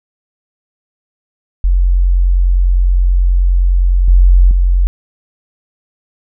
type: tone with level steps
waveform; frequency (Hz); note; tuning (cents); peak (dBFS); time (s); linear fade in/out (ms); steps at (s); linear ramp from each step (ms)
sine; 44.82; F1; +46; -7 / -3 / -7; 1.64-4.87; 0; 4.08 / 4.51; 2
effects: none